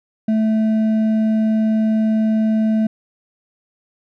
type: tone with hard clipping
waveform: triangle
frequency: 218.9 Hz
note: A3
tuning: 9 cents flat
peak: -15 dBFS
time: 0.28-2.87 s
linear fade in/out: 5 ms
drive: 8 dB
effects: none